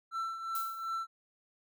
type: tone with tremolo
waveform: triangle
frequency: 1339 Hz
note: E6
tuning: 27 cents sharp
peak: -30 dBFS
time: 0.11-1.07 s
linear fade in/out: 50 ms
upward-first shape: triangle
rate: 2.7 Hz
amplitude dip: 65%
type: noise with exponential decay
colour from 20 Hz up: violet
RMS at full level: -38 dBFS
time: 0.55-1.01 s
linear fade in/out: 2 ms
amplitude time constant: 98 ms
effects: none